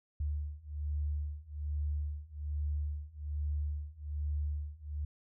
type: beating tone pair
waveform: sine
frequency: 73.42 / 74.62 Hz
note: D2 / D2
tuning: 0 / +28 cents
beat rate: 1.2 Hz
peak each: -37 / -36 dBFS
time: 0.2-5.05 s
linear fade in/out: 5 ms
effects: none